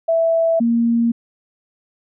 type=tone pair in turn; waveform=sine; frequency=659.3 / 233.1 Hz; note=E5 / A#3; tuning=0 / 0 cents; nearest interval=octave + tritone; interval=1800 cents; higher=first; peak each=-13 dBFS; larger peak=neither; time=0.08-0.6 / 0.6-1.12 s; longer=neither; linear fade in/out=10 ms; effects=none